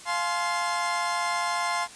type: chord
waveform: 30% pulse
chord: F minor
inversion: none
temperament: equal with one note detuned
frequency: 698.5 / 852.5 / 1046.5 Hz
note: F5 / Ab5 / C6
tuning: 0 / +45 / 0 cents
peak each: -28 / -30 / -25 dBFS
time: 0.05-1.88 s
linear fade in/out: 50 ms
effects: white hiss -45 dBFS RMS until 1.95 s + resampled to 22050 Hz